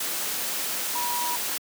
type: tone in noise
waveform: sine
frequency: 966 Hz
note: B5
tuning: 39 cents flat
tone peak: -28 dBFS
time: 0.95-1.36 s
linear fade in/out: 5 ms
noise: white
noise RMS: -29 dBFS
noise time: 0-1.58 s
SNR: -2 dB
effects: high-pass 200 Hz 12 dB/octave